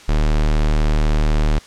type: tone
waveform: square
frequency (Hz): 38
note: D#1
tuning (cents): -40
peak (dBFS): -14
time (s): 0.08-1.59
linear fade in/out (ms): 10
effects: white hiss -42 dBFS RMS until 1.66 s + low-pass 6000 Hz 12 dB/octave